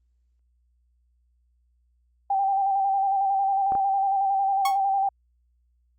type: tone with vibrato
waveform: sine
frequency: 784 Hz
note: G5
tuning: in tune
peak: -20 dBFS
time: 2.3-5.09 s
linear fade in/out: 5 ms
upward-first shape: square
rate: 11 Hz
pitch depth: 28 cents each way
type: clicks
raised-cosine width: 1 ms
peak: -20 dBFS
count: 2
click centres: 3.721 / 3.752 s
type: tone with exponential decay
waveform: sawtooth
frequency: 1101 Hz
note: C#6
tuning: 12 cents flat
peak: -18 dBFS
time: 4.65-4.78 s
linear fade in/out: 5 ms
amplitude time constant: 28 ms
effects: added 60 Hz sine -63 dBFS peak until 5.98 s + Opus 32 kbps